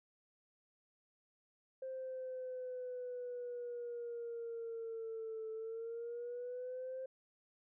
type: linear two-way sweep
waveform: sine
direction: down then up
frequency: 525 to 440 to 525 Hz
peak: -40 dBFS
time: 1.82-7.06 s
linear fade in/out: 5 ms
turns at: 5.51 s
effects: tanh soft clip ceiling -37 dBFS